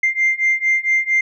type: beating tone pair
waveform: sine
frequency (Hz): 2093 / 2097.4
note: C7 / C7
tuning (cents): 0 / +4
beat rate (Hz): 4.4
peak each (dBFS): -17 / -16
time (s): 0.03-1.21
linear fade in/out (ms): 5
effects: tanh soft clip ceiling -9 dBFS